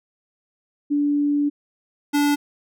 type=tone pair in turn; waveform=sine / square; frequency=290 / 290 Hz; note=D4 / D4; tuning=-22 / -22 cents; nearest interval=unison; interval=0 cents; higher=neither; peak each=-17 dBFS; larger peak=neither; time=0.9-1.5 / 2.13-2.36 s; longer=first; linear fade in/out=20 ms; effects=none